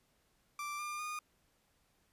30% pulse tone with pitch steps, 1174.7 / 1198.7 / 1223.2 Hz, D6 / D6 / D#6, 0 / +35 / -30 cents, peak -36 dBFS, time 0.59-1.19 s, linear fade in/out 2 ms, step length 200 ms, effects pink hiss -74 dBFS RMS until 2.12 s + resampled to 32000 Hz

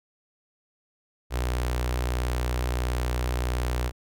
sawtooth tone with notch filter, 61.5 Hz, B1, 7 cents flat, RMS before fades -27 dBFS, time 1.3-3.92 s, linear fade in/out 50 ms, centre 190 Hz, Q 1, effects none

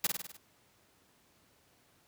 white noise with echo, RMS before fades -28 dBFS, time 0.04-0.07 s, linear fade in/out 5 ms, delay 50 ms, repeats 6, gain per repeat -4 dB, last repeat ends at 0.37 s, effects pink hiss -67 dBFS RMS until 2.07 s + high-pass 80 Hz 12 dB/octave

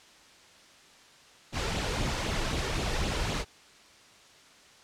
pink noise with flanger, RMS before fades -30 dBFS, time 1.52-3.45 s, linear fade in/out 50 ms, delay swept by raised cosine 0.27 to 2.27 ms, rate 3.9 Hz, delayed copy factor +0.5, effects white hiss -55 dBFS RMS until 4.83 s + low-pass 6000 Hz 12 dB/octave

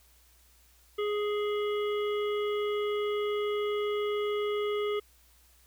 harmonic tone, 416.4 Hz, G#4, 5 cents sharp, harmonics 1 / 3 / 5 / 7 / 8, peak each -28 / -38 / -42 / -45 / -46 dBFS, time 0.98-5 s, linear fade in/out 10 ms, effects added 60 Hz sine -62 dBFS peak until 5.66 s + white hiss -63 dBFS RMS until 5.66 s

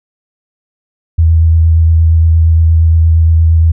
sine tone with vibrato, 81.5 Hz, E2, 19 cents flat, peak -4 dBFS, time 1.18-3.72 s, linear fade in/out 10 ms, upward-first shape sine, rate 8.6 Hz, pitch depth 18 cents each way, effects none

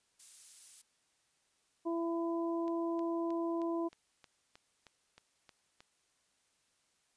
violet noise, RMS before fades -49 dBFS, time 0.19-0.82 s, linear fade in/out 10 ms
harmonic tone, 334.9 Hz, E4, 27 cents sharp, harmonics 1 / 2 / 3, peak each -33 / -41 / -43 dBFS, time 1.85-3.89 s, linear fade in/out 20 ms
click train, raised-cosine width 0.2 ms, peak -37 dBFS, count 11, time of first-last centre 2.68-5.805 s, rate 3.2 Hz
effects white hiss -75 dBFS RMS until 7.16 s + resampled to 22050 Hz

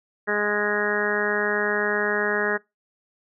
harmonic tone, 207.7 Hz, G#3, in tune, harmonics 1 / 2 / 3 / 4 / 5 / 6 / 7 / 8 / 9, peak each -33 / -26 / -31 / -34 / -35 / -34 / -31 / -26 / -29 dBFS, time 0.27-2.58 s, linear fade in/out 20 ms, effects noise-tail reverb RT60 0.2 s tail -22 dB re dry

